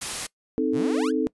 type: noise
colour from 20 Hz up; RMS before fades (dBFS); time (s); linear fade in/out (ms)
white; -30; 0.01-0.27; 10
type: chord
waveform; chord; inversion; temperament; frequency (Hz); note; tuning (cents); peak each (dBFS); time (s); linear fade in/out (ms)
sine; A diminished; first; equal; 261.6 / 311.1 / 440; C4 / Eb4 / A4; 0 / 0 / 0; -25; 0.58-1.27; 0
type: exponential sweep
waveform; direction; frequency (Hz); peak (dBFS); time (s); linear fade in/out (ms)
sawtooth; up; 94.4 to 1795; -27; 0.72-1.12; 50
effects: noise-tail reverb RT60 0.1 s tail -22 dB re dry + resampled to 24000 Hz